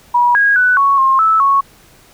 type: tone with pitch steps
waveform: sine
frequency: 967 / 1641 / 1490 / 1110 / 1067 / 1310 / 1105 Hz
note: B5 / G#6 / F#6 / C#6 / C6 / E6 / C#6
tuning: -37 / -21 / +12 / +2 / +34 / -11 / -6 cents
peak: -8 dBFS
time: 0.14-1.61 s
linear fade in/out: 10 ms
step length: 210 ms
effects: pink hiss -46 dBFS RMS until 2.13 s